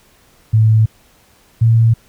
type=tone pair in turn; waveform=sine; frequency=110 / 114.09 Hz; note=A2 / A#2; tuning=0 / -37 cents; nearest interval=minor second; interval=63 cents; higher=second; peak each=-7 dBFS; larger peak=neither; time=0.53-0.86 / 1.61-1.94 s; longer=neither; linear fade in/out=10 ms; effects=pink hiss -51 dBFS RMS until 2.08 s